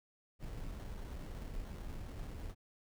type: noise with sample-and-hold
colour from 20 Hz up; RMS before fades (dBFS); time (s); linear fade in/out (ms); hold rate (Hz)
brown; -44; 0.39-2.55; 50; 2450
effects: none